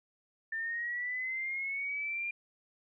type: linear sweep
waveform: sine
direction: up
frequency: 1783 to 2405 Hz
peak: -33 dBFS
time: 0.52-2.31 s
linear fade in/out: 5 ms
effects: none